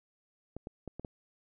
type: clicks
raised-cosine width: 2 ms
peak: -27 dBFS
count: 5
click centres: 0.566 / 0.671 / 0.877 / 0.996 / 1.048 s
effects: none